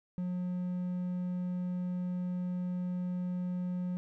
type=tone; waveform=triangle; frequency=180 Hz; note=F#3; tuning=47 cents flat; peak=-30 dBFS; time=0.18-3.97 s; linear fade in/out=0 ms; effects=none